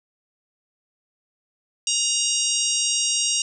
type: harmonic tone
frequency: 943 Hz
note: A#5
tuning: 20 cents sharp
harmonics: 3 / 4 / 5 / 6 / 7 / 8 / 9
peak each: -26 / -30 / -31 / -25 / -27 / -31 / -28 dBFS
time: 1.87-3.42 s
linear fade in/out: 2 ms
effects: none